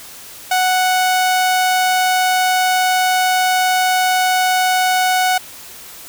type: tone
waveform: sawtooth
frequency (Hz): 740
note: F#5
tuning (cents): 0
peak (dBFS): -9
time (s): 0.51-5.38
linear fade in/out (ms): 5
effects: white hiss -36 dBFS RMS until 6.08 s